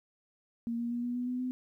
sine tone with pitch steps, 233.1 / 236.4 / 239.7 / 243 / 246.4 / 249.8 / 253.3 Hz, A#3 / A#3 / A#3 / B3 / B3 / B3 / B3, 0 / +24 / +48 / -28 / -4 / +20 / +44 cents, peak -31 dBFS, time 0.67-1.51 s, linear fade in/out 0 ms, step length 120 ms, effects 12-bit

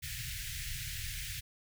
pink band-stop noise, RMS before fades -40 dBFS, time 0.02-1.41 s, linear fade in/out 20 ms, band 140 to 1700 Hz, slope 48 dB/octave, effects none

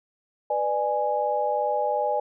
sine chord, G# diminished, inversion first, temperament equal with one note detuned, 493.9 / 596.6 / 830.6 Hz, B4 / D5 / G#5, 0 / +27 / 0 cents, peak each -29 / -26 / -25 dBFS, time 0.5-2.2 s, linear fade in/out 5 ms, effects none

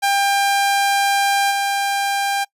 sawtooth tone with level steps, 797 Hz, G5, 28 cents sharp, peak -11 / -14 dBFS, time 0.02-2.45 s, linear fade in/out 20 ms, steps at 1.5 s, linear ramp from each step 20 ms, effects noise-tail reverb RT60 0.1 s tail -24 dB re dry + resampled to 32000 Hz

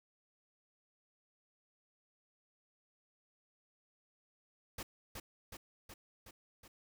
pink noise with echo, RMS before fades -43 dBFS, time 4.78-4.83 s, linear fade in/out 5 ms, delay 370 ms, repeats 5, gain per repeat -3 dB, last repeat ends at 6.68 s, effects none

